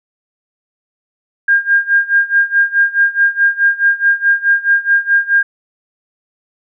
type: tone with tremolo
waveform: sine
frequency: 1610 Hz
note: G6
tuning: 46 cents sharp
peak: -6 dBFS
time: 1.48-5.43 s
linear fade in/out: 5 ms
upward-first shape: sine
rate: 4.7 Hz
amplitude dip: 90%
effects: none